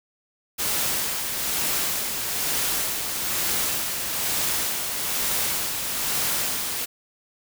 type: noise with tremolo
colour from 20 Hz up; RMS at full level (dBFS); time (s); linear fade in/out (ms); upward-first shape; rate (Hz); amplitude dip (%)
white; -24; 0.58-6.86; 20; sine; 1.1; 40
effects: none